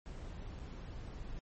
brown noise with dropouts, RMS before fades -45 dBFS, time 0.06-1.39 s, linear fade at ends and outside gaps 0 ms, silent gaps 0.59-0.598 s, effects MP3 32 kbps

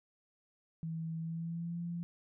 sine tone with pitch glide, 162.6 to 171.47 Hz, E3 to F3, -23 to -31 cents, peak -36 dBFS, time 0.83-2.03 s, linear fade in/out 0 ms, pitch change +92 cents, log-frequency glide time 1.19-1.8 s, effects none

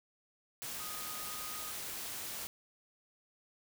sine tone in noise, 1244.5 Hz, D#6, in tune, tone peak -48 dBFS, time 0.8-1.71 s, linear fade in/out 0 ms, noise white, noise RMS -42 dBFS, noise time 0.62-2.47 s, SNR -9 dB, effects none

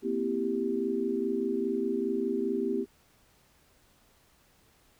sine chord, C dominant seventh, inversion third, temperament equal with one note detuned, 233.1 / 258 / 329.6 / 392 Hz, Bb3 / C4 / E4 / G4, 0 / -24 / 0 / 0 cents, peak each -34 / -33 / -35 / -30 dBFS, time 0.02-2.86 s, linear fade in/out 50 ms, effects pink hiss -64 dBFS RMS until 4.99 s

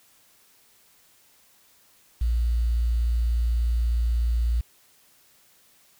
sine tone with quantisation, 58.27 Hz, A#1, in tune, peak -20 dBFS, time 2.21-4.61 s, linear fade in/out 5 ms, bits 8, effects white hiss -59 dBFS RMS until 5.99 s

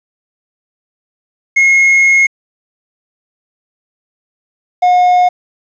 triangle tone pair in turn, 2160 / 720.8 Hz, C#7 / F#5, -45 / -45 cents, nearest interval octave + perfect fifth, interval 1900 cents, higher first, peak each -4 dBFS, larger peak neither, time 1.56-2.27 / 4.82-5.29 s, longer first, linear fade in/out 10 ms, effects resampled to 16000 Hz + 7-bit

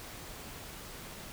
silence, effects pink hiss -46 dBFS RMS until 1.32 s

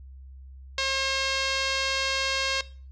5% pulse tone with low-pass filter, 537 Hz, C5, 45 cents sharp, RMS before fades -27 dBFS, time 0.78-2.61 s, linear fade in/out 2 ms, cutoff 4700 Hz, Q 1.2, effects noise-tail reverb RT60 0.4 s tail -18 dB re dry + added 66 Hz sine -42 dBFS peak until 2.91 s

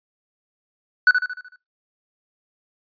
triangle tone with echo, 1487 Hz, F#6, 8 cents sharp, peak -7 dBFS, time 1.07-1.11 s, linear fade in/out 2 ms, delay 75 ms, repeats 6, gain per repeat -6 dB, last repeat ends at 1.56 s, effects noise-tail reverb RT60 0.2 s tail -21 dB re dry + resampled to 11025 Hz

